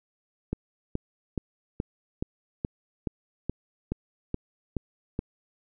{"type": "click train", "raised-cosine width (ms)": 3, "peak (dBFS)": -15, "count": 12, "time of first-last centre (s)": [0.53, 5.191], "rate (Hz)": 2.36, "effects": []}